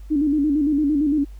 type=tone with vibrato; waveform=sine; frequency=293.7 Hz; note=D4; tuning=in tune; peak=-16 dBFS; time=0.1-1.25 s; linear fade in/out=20 ms; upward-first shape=square; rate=8.8 Hz; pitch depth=75 cents each way; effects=added 50 Hz sine -35 dBFS peak until 1.39 s + pink hiss -58 dBFS RMS until 1.39 s